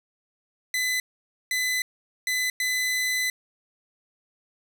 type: tone bursts at uneven times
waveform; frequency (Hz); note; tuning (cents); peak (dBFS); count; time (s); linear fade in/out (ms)
sawtooth; 2010; B6; +30; -20; 4; 0.74-1 / 1.51-1.82 / 2.27-2.5 / 2.6-3.3; 2
effects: none